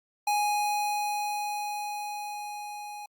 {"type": "tone with level ramp", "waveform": "square", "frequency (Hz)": 830.6, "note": "G#5", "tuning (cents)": 0, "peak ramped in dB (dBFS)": [-24, -39], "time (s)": [0.27, 3.06], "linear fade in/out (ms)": 5, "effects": ["Opus 48 kbps"]}